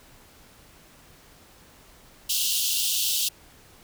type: high-pass noise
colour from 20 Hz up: pink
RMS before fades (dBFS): -25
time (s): 2.29-3.29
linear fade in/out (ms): 10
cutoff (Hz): 2800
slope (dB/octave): 96
effects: pink hiss -53 dBFS RMS until 3.83 s